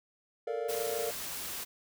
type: chord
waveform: triangle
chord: Bb major seventh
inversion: third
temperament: equal with one note detuned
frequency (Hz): 440 / 466.2 / 583.6 / 698.5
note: A4 / Bb4 / D5 / F5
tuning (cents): 0 / 0 / -11 / 0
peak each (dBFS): -36 / -33 / -37 / -39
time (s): 0.47-1.11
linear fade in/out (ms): 5
type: noise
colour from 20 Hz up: white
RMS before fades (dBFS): -39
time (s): 0.68-1.65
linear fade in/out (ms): 20
effects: none